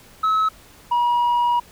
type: tone pair in turn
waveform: sine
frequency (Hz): 1291 / 961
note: E6 / B5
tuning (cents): -37 / -48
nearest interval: perfect fourth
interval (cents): 511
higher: first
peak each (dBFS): -13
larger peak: neither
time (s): 0.23-0.49 / 0.91-1.6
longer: second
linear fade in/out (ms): 10
effects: tanh soft clip ceiling -15 dBFS + pink hiss -48 dBFS RMS until 1.71 s